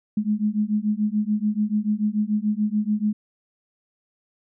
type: beating tone pair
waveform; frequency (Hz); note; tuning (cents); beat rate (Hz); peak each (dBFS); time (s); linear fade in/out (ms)
sine; 207.7 / 214.6; G#3 / A3; 0 / -43; 6.9; -23; 0.17-3.13; 5
effects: none